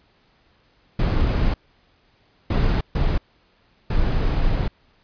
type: noise bursts at uneven times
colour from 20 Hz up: brown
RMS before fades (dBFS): -19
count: 4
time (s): 0.99-1.54 / 2.5-2.81 / 2.95-3.18 / 3.9-4.68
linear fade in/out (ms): 5
effects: pink hiss -60 dBFS RMS until 5.03 s + resampled to 11025 Hz

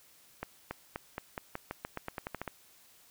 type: accelerating click train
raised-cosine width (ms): 0.5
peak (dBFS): -21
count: 15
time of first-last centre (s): 0.43-2.477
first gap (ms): 280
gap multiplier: 0.89
effects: white hiss -61 dBFS RMS until 3.1 s

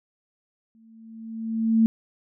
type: tone with exponential growth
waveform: sine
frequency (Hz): 224.4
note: A3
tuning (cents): +34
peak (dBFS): -13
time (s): 0.75-1.86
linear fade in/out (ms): 0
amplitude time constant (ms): 240
effects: none

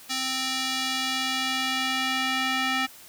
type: tone with band-pass filter sweep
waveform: square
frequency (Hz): 261.6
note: C4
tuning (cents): 0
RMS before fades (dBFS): -27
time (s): 0.09-2.87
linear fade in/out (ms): 20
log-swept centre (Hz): 4700 to 2300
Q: 1.1
effects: white hiss -48 dBFS RMS until 3.08 s

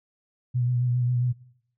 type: tone with vibrato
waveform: sine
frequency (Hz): 123.2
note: B2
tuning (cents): -4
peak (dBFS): -21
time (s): 0.54-1.33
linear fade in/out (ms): 20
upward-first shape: sine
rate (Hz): 7.4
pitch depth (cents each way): 31
effects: noise-tail reverb RT60 0.7 s tail -20 dB re dry

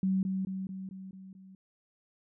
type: tone with echo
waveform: sine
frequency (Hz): 190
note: F#3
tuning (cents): +46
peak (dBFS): -25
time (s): 0.03-0.23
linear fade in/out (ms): 2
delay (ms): 220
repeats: 6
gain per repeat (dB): -4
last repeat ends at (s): 1.55
effects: none

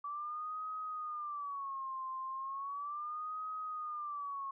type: tone with vibrato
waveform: sine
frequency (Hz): 1150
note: D6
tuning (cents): -37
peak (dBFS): -38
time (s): 0.04-4.51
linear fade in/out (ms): 5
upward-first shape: sine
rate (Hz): 0.36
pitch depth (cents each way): 160
effects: none

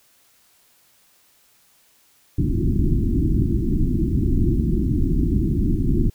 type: low-pass noise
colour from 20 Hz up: pink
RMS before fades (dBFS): -19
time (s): 2.38-6.1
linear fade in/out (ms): 5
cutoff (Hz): 360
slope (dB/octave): 96
effects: white hiss -58 dBFS RMS until 6.14 s

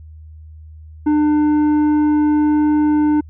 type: tone with tanh clipping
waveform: sine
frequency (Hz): 300.1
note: D4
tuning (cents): +38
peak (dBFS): -13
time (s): 1.06-3.21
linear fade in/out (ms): 10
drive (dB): 8
effects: added 78 Hz sine -35 dBFS peak until 3.29 s

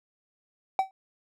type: tone with exponential decay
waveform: triangle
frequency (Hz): 767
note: G5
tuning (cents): -38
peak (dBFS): -15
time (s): 0.79-0.91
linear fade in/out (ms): 1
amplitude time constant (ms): 24
effects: none

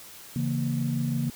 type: chord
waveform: sine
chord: A# diminished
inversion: first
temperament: equal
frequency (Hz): 138.59 / 164.81 / 233.1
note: C#3 / E3 / A#3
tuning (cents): 0 / 0 / 0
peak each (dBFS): -27 / -31 / -28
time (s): 0.36-1.3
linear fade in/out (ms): 2
effects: tanh soft clip ceiling -17 dBFS + white hiss -46 dBFS RMS until 1.35 s

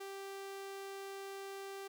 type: tone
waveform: sawtooth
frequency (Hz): 392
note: G4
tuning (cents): 0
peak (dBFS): -40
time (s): 0-1.88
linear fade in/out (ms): 10
effects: none

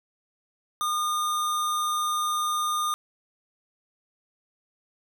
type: tone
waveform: square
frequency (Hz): 1217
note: D#6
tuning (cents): -39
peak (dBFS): -25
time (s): 0.81-2.94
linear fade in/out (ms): 0
effects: none

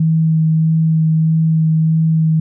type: tone with vibrato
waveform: sine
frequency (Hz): 159.9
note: D#3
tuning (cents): +48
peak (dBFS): -10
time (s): 0-2.4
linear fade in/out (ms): 5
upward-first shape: sine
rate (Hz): 1.6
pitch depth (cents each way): 11
effects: none

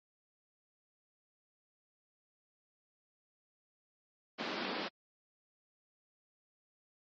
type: band-pass noise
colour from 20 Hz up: pink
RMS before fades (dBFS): -39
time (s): 4.38-4.89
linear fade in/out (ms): 20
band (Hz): 190 to 4900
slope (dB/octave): 48
effects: MP3 32 kbps

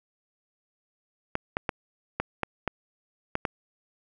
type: clicks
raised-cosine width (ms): 0.5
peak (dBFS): -11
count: 8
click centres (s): 1.354 / 1.569 / 1.692 / 2.2 / 2.433 / 2.677 / 3.354 / 3.452
effects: none

